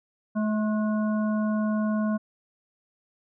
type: harmonic tone with a mistuned harmonic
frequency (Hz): 214.3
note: A3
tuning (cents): -45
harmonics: 1 / 3 / 5 / 7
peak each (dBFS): -23 / -33 / -37 / -40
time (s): 0.35-2.18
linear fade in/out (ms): 20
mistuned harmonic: 7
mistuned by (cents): -44
effects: none